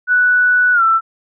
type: tone with pitch glide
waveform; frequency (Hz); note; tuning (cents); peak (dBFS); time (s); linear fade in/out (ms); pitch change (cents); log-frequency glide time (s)
sine; 1480 to 1333.9; F#6 to E6; 0 to +20; -9; 0.07-1.01; 50; -180; 0.73-0.83
effects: none